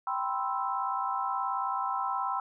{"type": "chord", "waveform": "sine", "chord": "C major seventh", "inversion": "second", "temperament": "equal", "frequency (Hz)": [784, 987.8, 1046.5, 1318.5], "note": ["G5", "B5", "C6", "E6"], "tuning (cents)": [0, 0, 0, 0], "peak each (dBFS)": -34, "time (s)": [0.07, 2.4], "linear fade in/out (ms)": 2, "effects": []}